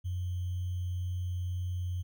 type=tone with sample-and-hold; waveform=sine; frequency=89.8 Hz; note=F2; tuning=49 cents sharp; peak=-31 dBFS; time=0.04-2.03 s; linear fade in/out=20 ms; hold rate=3150 Hz; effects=none